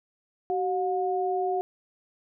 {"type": "tone pair together", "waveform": "sine", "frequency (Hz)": [378.4, 720.1], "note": ["F#4", "F#5"], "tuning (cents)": [39, -47], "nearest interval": "major seventh", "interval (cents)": 1114, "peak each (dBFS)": -27, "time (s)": [0.5, 1.61], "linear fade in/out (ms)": 0, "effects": []}